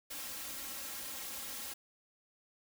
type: noise with comb filter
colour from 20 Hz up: white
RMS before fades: -43 dBFS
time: 0.1-1.74 s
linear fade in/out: 10 ms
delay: 3.7 ms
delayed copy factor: +0.85
effects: none